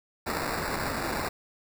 violet noise with sample-and-hold, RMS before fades -31 dBFS, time 0.26-1.29 s, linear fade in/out 10 ms, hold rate 3150 Hz, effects none

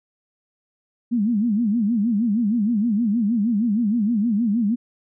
sine tone with vibrato, 220.1 Hz, A3, 1 cent sharp, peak -17 dBFS, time 1.11-4.76 s, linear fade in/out 20 ms, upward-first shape sine, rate 6.4 Hz, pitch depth 180 cents each way, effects none

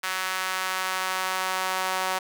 sawtooth tone with high-pass filter sweep, 187 Hz, F#3, 19 cents sharp, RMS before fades -28 dBFS, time 0.03-2.19 s, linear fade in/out 10 ms, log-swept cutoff 1400 to 850 Hz, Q 1.4, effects none

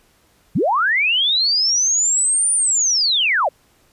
sine linear two-way sweep, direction up then down, 106.9 to 9397 to 486.2 Hz, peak -14 dBFS, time 0.55-3.49 s, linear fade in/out 10 ms, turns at 2.53 s, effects pink hiss -57 dBFS RMS until 3.92 s + resampled to 32000 Hz

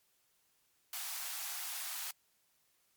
white high-pass noise, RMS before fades -41 dBFS, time 0.93-2.11 s, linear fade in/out 2 ms, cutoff 660 Hz, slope 96 dB/octave, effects white hiss -74 dBFS RMS until 2.96 s + MP3 96 kbps

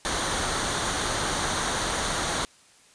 pink noise with comb filter, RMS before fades -27 dBFS, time 0.05-2.45 s, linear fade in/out 0 ms, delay 0.39 ms, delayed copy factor -0.5, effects white hiss -56 dBFS RMS until 2.94 s + resampled to 22050 Hz

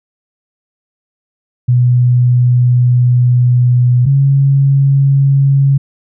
sine tone pair in turn, 123.5 / 137.95 Hz, B2 / C#3, 0 / -8 cents, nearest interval major second, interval 192 cents, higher second, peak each -6 dBFS, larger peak neither, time 1.68-4.06 / 4.06-5.78 s, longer first, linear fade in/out 10 ms, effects none

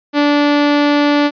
sawtooth tone, 291.1 Hz, D4, 15 cents flat, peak -6 dBFS, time 0.13-1.31 s, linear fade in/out 50 ms, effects resampled to 11025 Hz

